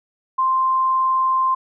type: tone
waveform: sine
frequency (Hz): 1046.5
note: C6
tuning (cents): 0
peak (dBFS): -15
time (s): 0.38-1.55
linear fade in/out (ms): 10
effects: none

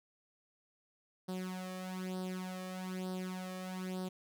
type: tone with flanger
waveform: sawtooth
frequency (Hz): 185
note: F#3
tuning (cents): 0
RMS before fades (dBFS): -41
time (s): 1.28-4.09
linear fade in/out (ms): 10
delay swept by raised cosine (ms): 0.21 to 1.71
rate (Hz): 1.1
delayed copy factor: +0.75
effects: none

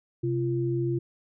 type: tone pair together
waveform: sine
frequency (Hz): 130 / 343.7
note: C3 / F4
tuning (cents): -11 / -28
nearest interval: octave + perfect fourth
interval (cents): 1683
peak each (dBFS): -27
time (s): 0.23-0.99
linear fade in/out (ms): 10
effects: none

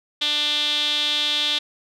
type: tone with band-pass filter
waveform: sawtooth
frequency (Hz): 296.8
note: D4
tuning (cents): +18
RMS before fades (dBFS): -22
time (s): 0.21-1.59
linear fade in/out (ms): 10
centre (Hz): 3500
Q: 8.1
effects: none

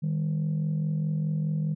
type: tone pair together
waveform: sine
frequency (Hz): 155.66 / 200.5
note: D#3 / G3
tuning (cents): +1 / +39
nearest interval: major third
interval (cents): 438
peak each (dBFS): -24 / -31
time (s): 0.02-1.75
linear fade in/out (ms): 20
effects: tanh soft clip ceiling -21 dBFS

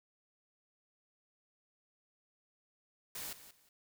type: noise with echo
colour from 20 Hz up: white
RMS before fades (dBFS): -43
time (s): 3.15-3.33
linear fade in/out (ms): 2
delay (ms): 180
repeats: 2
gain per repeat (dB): -13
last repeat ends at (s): 3.69
effects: none

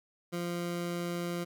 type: tone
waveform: 20% pulse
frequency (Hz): 173.5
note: F3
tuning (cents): -11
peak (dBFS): -28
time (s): 0.32-1.45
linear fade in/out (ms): 20
effects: none

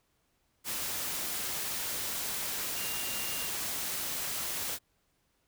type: tone in noise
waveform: sine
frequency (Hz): 2794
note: F7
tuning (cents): 0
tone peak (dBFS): -42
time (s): 2.74-3.51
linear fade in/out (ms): 50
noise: white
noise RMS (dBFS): -35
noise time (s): 0.64-4.79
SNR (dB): -10
effects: pink hiss -74 dBFS RMS until 5.47 s

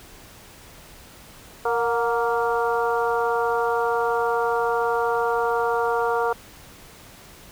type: harmonic tone with a mistuned harmonic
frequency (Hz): 233.1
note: A#3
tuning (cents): 0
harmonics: 2 / 3 / 4 / 5 / 6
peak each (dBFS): -23 / -27 / -26 / -29 / -29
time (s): 1.65-6.33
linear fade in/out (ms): 5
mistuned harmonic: 3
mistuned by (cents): +52
effects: pink hiss -46 dBFS RMS until 7.51 s

